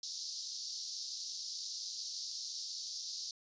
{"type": "band-pass noise", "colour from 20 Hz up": "white", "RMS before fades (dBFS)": -43, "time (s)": [0.03, 3.31], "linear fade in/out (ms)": 2, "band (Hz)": [4200, 5900], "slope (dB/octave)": 48, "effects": ["resampled to 16000 Hz"]}